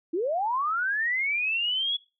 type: linear sweep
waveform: sine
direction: up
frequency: 308.2 to 3400 Hz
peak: -24 dBFS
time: 0.13-1.97 s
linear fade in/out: 10 ms
effects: noise-tail reverb RT60 0.3 s tail -21 dB re dry